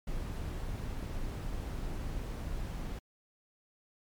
brown noise, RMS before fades -37 dBFS, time 0.07-2.99 s, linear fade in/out 5 ms, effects MP3 96 kbps

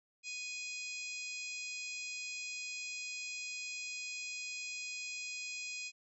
harmonic tone, 830.6 Hz, G#5, in tune, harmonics 3 / 4 / 5 / 6 / 7 / 8 / 9, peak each -42 / -55 / -51 / -49 / -56 / -51 / -50 dBFS, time 0.23-5.92 s, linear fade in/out 50 ms, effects none

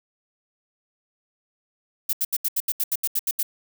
violet noise bursts, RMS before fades -23 dBFS, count 12, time 2.09-3.429 s, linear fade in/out 5 ms, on 41 ms, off 77 ms, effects none

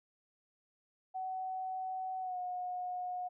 sine tone with pitch glide, 751 to 724.6 Hz, F#5 to F#5, +26 to -36 cents, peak -36 dBFS, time 1.14-3.29 s, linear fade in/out 20 ms, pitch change -62 cents, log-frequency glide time 2.2-2.38 s, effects none

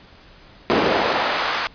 brown noise with high-pass filter sweep, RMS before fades -20 dBFS, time 0.7-1.67 s, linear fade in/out 0 ms, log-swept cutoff 350 to 1400 Hz, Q 1, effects pink hiss -47 dBFS RMS until 1.74 s + resampled to 11025 Hz

